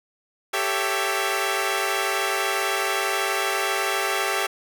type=chord; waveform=10% pulse; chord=A dominant seventh; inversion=third; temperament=equal with one note detuned; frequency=392 / 440 / 554.4 / 666.1 Hz; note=G4 / A4 / C#5 / E5; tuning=0 / 0 / 0 / +18 cents; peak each=-17 / -21 / -22 / -20 dBFS; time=0.53-4.47 s; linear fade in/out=10 ms; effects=none